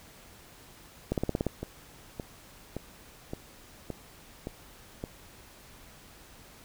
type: two click trains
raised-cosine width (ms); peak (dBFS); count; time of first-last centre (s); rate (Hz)
2; -21 / -14; 7 / 7; 1.63-5.039 / 1.12-1.467; 1.76 / 17.3
effects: pink hiss -53 dBFS RMS until 6.64 s